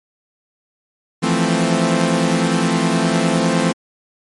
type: chord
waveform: sawtooth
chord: F major seventh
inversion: third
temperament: equal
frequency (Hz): 164.81 / 174.61 / 220 / 261.6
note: E3 / F3 / A3 / C4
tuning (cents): 0 / 0 / 0 / 0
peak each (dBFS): -16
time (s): 1.22-3.73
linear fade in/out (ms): 20
effects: MP3 48 kbps